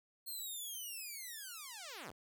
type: linear sweep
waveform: 5% pulse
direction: down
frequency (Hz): 4269 to 55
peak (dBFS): -35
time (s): 0.26-2.12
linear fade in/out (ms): 20
effects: none